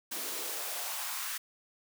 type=noise with high-pass filter sweep; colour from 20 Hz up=white; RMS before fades=-37 dBFS; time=0.11-1.38 s; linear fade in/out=10 ms; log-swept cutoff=260 to 1400 Hz; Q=2.1; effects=none